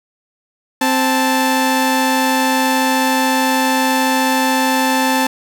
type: tone pair together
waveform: sawtooth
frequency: 261.6 / 878.4 Hz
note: C4 / A5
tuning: 0 / -3 cents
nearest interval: octave + major sixth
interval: 2097 cents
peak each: -12 dBFS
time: 0.81-5.27 s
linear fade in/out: 5 ms
effects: none